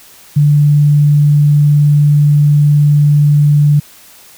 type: tone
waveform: sine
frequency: 146.83 Hz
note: D3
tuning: in tune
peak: -5 dBFS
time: 0.36-3.8 s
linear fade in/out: 10 ms
effects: white hiss -40 dBFS RMS until 4.37 s